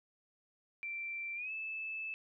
sine tone with pitch glide, 2349 to 2621 Hz, D7 to E7, 0 to -11 cents, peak -38 dBFS, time 0.83-2.14 s, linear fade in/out 0 ms, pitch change +189 cents, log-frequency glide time 1.35-1.52 s, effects none

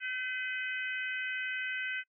harmonic tone with a mistuned harmonic, 507 Hz, B4, 45 cents sharp, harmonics 3 / 4 / 5 / 6, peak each -36 / -39 / -39 / -46 dBFS, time 0-2.04 s, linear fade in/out 50 ms, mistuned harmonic 3, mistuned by +15 cents, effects noise-tail reverb RT60 0.1 s tail -24 dB re dry

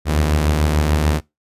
sawtooth beating tone pair, 75.3 / 82.1 Hz, D2 / E2, +44 / -6 cents, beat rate 6.8 Hz, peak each -11 / -19 dBFS, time 0.05-1.21 s, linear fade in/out 50 ms, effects noise-tail reverb RT60 0.2 s tail -23 dB re dry + resampled to 32000 Hz

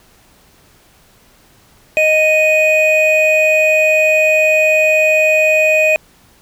triangle tone pair together, 622.2 / 2489 Hz, D#5 / D#7, 0 / 0 cents, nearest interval 2 octaves, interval 2400 cents, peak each -10 dBFS, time 1.97-5.96 s, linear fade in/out 0 ms, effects pink hiss -49 dBFS RMS until 6.41 s

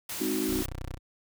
white noise, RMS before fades -36 dBFS, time 0.09-0.66 s, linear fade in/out 5 ms
sine chord, Ab dominant seventh, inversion none, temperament equal, 207.7 / 261.6 / 311.1 / 370 Hz, Ab3 / C4 / Eb4 / Gb4, 0 / 0 / 0 / 0 cents, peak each -36 / -33 / -31 / -32 dBFS, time 0.2-0.63 s, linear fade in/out 10 ms
15% pulse tone, 31.28 Hz, B0, 23 cents sharp, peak -29 dBFS, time 0.46-0.99 s, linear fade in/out 50 ms
effects none

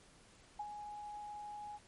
sine tone with ADSR envelope, 833 Hz, G#5, 5 cents sharp, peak -37 dBFS, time 0.59-1.79 s, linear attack 8 ms, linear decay 40 ms, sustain -7 dB, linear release 39 ms, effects pink hiss -63 dBFS RMS until 1.87 s + MP3 48 kbps

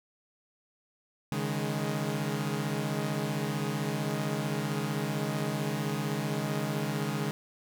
sawtooth chord, C# suspended second, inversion none, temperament equal with one note detuned, 139.96 / 155.56 / 207.7 Hz, C#3 / D#3 / G#3, +17 / 0 / 0 cents, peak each -30 dBFS, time 1.32-7.31 s, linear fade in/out 0 ms, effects none

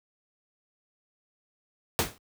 pink noise with exponential decay, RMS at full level -21 dBFS, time 1.99-2.18 s, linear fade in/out 0 ms, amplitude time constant 40 ms, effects high-pass 60 Hz 12 dB/octave

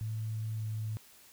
sine tone with pitch glide, 110 to 108.99 Hz, A2 to A2, 0 to -16 cents, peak -33 dBFS, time 0.01-0.97 s, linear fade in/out 0 ms, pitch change -16 cents, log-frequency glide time 0.54-0.63 s, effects white hiss -58 dBFS RMS until 1.32 s

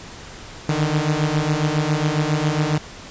sawtooth beating tone pair, 148.5 / 155.8 Hz, D3 / D#3, +20 / +3 cents, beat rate 7.3 Hz, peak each -17 / -17 dBFS, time 0.69-2.78 s, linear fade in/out 2 ms, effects pink hiss -38 dBFS RMS until 3.1 s + resampled to 16000 Hz

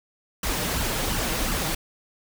pink noise with flanger, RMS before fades -26 dBFS, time 0.43-1.75 s, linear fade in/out 5 ms, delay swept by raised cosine 0.67 to 6.47 ms, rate 2.8 Hz, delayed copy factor +0.65, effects none

